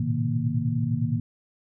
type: tone cluster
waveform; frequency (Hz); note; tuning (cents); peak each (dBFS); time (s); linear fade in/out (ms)
sine; 110.1 / 118.8 / 129.4 / 156.9 / 233.8; A2 / A#2 / C3 / D#3 / A#3; +2 / +33 / -19 / +15 / +5; -29; 0-1.2; 5
effects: none